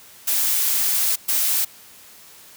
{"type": "noise bursts at uneven times", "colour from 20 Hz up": "blue", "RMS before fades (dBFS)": -20, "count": 2, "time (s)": [[0.27, 1.16], [1.28, 1.65]], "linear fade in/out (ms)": 10, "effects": ["white hiss -46 dBFS RMS until 2.56 s", "high-pass 60 Hz 12 dB/octave"]}